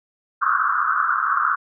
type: band-pass noise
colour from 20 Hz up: pink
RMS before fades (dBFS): -20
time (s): 0.41-1.56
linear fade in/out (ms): 20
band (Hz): 1100 to 1500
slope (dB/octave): 96
effects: none